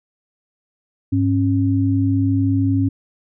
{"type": "tone pair together", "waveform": "sine", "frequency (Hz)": [102, 272.9], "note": ["G#2", "C#4"], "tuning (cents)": [-31, -27], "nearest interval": "octave + perfect fourth", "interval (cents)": 1704, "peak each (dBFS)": -17, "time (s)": [1.12, 2.89], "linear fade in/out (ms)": 10, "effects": []}